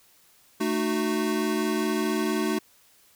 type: chord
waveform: square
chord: D# diminished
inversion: second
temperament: equal with one note detuned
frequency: 220 / 305.4 / 370 Hz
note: A3 / D#4 / F#4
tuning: 0 / -32 / 0 cents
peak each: -29 dBFS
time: 0.6-2.59 s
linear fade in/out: 10 ms
effects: white hiss -59 dBFS RMS until 3.15 s